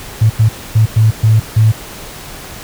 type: tone bursts at uneven times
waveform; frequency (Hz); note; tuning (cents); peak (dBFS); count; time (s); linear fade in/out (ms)
sine; 110; A2; 0; -5; 6; 0.21-0.3 / 0.39-0.49 / 0.75-0.86 / 0.96-1.11 / 1.23-1.4 / 1.56-1.72; 10
effects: pink hiss -30 dBFS RMS until 2.63 s